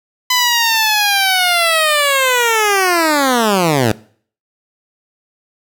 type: linear sweep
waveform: 10% pulse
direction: down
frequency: 1010 to 102 Hz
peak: -3 dBFS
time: 0.3-3.92 s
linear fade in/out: 5 ms
effects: noise-tail reverb RT60 0.5 s tail -21 dB re dry